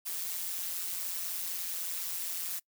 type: noise with amplitude modulation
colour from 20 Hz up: blue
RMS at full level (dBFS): -33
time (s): 0.05-2.6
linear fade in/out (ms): 20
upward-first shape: sine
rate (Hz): 176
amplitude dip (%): 70
effects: noise-tail reverb RT60 0.1 s tail -24 dB re dry